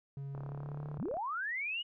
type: tone with pitch glide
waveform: triangle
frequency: 138.59 to 147.68 Hz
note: C#3 to D3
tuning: 0 to +10 cents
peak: -37 dBFS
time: 0.17-0.98 s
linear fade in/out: 2 ms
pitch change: +110 cents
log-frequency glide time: 0.37-0.86 s
type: click train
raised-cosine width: 1 ms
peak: -33 dBFS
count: 30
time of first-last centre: 0.35-1.169 s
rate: 35.4 Hz
type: linear sweep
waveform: sine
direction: up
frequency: 69.3 to 2960 Hz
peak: -34 dBFS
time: 0.98-1.83 s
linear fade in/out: 20 ms
effects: none